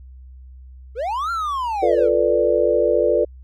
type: linear two-way sweep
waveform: triangle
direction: up then down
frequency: 415.3 to 1396.9 to 415.3 Hz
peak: -19 dBFS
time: 0.95-2.1 s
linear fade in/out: 50 ms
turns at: 1.31 s
type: chord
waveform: sine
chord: B half-diminished seventh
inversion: second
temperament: equal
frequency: 349.2 / 440 / 493.9 / 587.3 Hz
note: F4 / A4 / B4 / D5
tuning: 0 / 0 / 0 / 0 cents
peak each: -22 / -20 / -19 / -19 dBFS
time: 1.82-3.25 s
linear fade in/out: 10 ms
effects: added 64 Hz sine -38 dBFS peak until 3.43 s